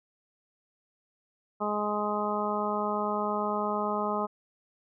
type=harmonic tone; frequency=208.8 Hz; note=G#3; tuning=10 cents sharp; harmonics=1 / 2 / 3 / 4 / 5 / 6; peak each=-34 / -34 / -34 / -34 / -34 / -34 dBFS; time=1.6-4.27 s; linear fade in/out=20 ms; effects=none